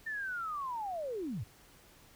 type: linear sweep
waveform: sine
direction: down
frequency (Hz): 1805 to 81.5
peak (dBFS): -35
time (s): 0.06-1.44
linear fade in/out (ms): 10
effects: pink hiss -60 dBFS RMS until 2.15 s